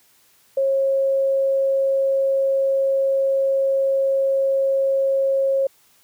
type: tone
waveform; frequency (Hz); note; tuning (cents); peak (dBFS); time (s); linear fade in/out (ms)
sine; 542; C#5; -39; -16; 0.57-5.67; 5
effects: white hiss -57 dBFS RMS until 6.03 s + high-pass 60 Hz 12 dB/octave